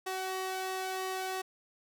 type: tone with flanger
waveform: sawtooth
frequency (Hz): 376.5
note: F#4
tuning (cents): +30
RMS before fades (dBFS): -36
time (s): 0.06-1.42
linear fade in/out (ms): 10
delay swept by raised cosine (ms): 1.1 to 1.63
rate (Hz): 1.5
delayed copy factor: +0.5
effects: none